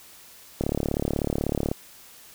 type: click train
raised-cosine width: 2 ms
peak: -11 dBFS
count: 41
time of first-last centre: 0.61-1.715 s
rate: 36.2 Hz
effects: white hiss -49 dBFS RMS until 2.34 s